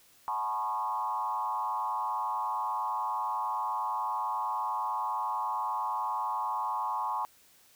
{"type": "tone with frequency modulation", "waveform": "sine", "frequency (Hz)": 971, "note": "B5", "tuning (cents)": -30, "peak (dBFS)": -29, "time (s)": [0.28, 7.25], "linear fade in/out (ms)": 0, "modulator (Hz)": 111, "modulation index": 1.5, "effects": ["white hiss -61 dBFS RMS until 7.75 s"]}